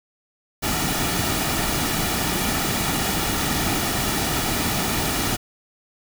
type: noise with comb filter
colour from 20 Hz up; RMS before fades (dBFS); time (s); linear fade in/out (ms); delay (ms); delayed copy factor
pink; -23; 0.62-5.37; 20; 1.9; -0.5
effects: none